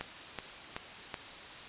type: click train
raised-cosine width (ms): 0.3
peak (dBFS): -20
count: 4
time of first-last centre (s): 0.01-1.142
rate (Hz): 2.65
effects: white hiss -46 dBFS RMS until 1.68 s + resampled to 8000 Hz